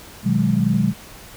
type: chord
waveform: sine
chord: G# minor seventh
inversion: first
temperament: equal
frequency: 123.47 / 155.56 / 185 / 207.7 Hz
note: B2 / D#3 / F#3 / G#3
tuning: 0 / 0 / 0 / 0 cents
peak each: -22 / -23 / -20 / -19 dBFS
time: 0.23-0.94 s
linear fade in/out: 50 ms
effects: pink hiss -41 dBFS RMS until 1.36 s